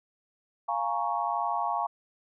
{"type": "chord", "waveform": "sine", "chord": "Bb minor seventh", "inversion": "second", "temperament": "equal", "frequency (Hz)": [698.5, 830.6, 932.3, 1108.7], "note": ["F5", "Ab5", "Bb5", "Db6"], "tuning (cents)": [0, 0, 0, 0], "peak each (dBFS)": -32, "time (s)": [0.68, 1.87], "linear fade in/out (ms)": 10, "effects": []}